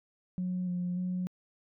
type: tone with vibrato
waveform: sine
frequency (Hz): 180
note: F#3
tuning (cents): -47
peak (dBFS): -29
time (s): 0.38-1.27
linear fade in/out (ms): 0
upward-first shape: square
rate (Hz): 1.7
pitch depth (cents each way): 18
effects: tanh soft clip ceiling -26 dBFS